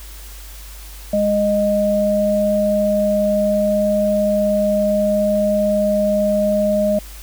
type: tone pair together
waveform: sine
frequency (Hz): 205.9 / 617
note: G#3 / D#5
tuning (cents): -15 / -15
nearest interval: octave + perfect fifth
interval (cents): 1900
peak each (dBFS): -19 / -15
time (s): 1.13-6.99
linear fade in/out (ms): 5
effects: added 50 Hz sine -34 dBFS peak until 7.22 s + white hiss -40 dBFS RMS until 7.22 s